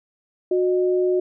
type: tone pair together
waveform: sine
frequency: 365.3 / 614 Hz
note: F#4 / D#5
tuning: -22 / -23 cents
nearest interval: major sixth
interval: 899 cents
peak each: -17 / -27 dBFS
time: 0.51-1.2 s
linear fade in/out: 5 ms
effects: none